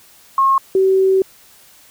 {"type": "tone pair in turn", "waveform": "sine", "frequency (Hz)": [1080, 381.8], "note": ["C#6", "G4"], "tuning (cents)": [-45, -46], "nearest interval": "octave + tritone", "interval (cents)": 1801, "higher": "first", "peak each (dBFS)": -10, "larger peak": "neither", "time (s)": [[0.38, 0.58], [0.75, 1.22]], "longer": "second", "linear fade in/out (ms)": 2, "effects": ["white hiss -47 dBFS RMS until 1.9 s"]}